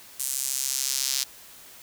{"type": "tone with high-pass filter sweep", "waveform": "square", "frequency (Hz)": 66.9, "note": "C2", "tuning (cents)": 39, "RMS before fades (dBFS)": -28, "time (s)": [0.19, 1.24], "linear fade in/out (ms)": 10, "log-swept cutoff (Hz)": [8500, 4900], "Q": 1.5, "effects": ["white hiss -48 dBFS RMS until 1.82 s"]}